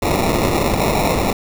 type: noise with sample-and-hold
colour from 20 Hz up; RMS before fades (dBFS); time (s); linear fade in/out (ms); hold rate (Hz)
violet; -17; 0.02-1.33; 5; 1575
effects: none